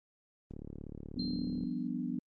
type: click train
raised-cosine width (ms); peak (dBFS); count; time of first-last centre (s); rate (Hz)
3; -31; 42; 0.51-1.636; 36.4
type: chord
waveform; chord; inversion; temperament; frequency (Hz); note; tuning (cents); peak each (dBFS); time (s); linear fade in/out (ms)
sine; G dominant seventh; third; equal; 174.61 / 196 / 246.9 / 293.7; F3 / G3 / B3 / D4; 0 / 0 / 0 / 0; -41 / -41 / -36 / -40; 1.16-2.19; 5
type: tone with exponential decay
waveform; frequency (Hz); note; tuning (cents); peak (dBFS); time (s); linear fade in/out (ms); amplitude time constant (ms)
sine; 4164; C8; -9; -38; 1.19-1.88; 5; 150
effects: Opus 24 kbps